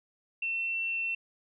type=tone; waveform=sine; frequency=2699 Hz; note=E7; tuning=40 cents sharp; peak=-29 dBFS; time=0.42-1.15 s; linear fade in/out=5 ms; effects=none